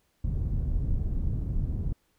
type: low-pass noise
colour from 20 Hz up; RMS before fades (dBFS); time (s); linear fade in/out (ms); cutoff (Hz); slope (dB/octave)
pink; -28; 0.24-1.93; 2; 130; 12
effects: pink hiss -71 dBFS RMS until 2.18 s